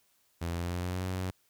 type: tone with pitch glide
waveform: sawtooth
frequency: 85 to 92.69 Hz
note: F2 to F#2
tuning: -46 to +4 cents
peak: -28 dBFS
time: 0.41-1.31 s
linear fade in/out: 10 ms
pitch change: +150 cents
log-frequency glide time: 0.52-1.05 s
effects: white hiss -70 dBFS RMS until 1.49 s